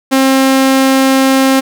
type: tone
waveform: sawtooth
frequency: 266.6 Hz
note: C4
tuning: 33 cents sharp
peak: -3 dBFS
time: 0.11-1.61 s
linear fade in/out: 20 ms
effects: none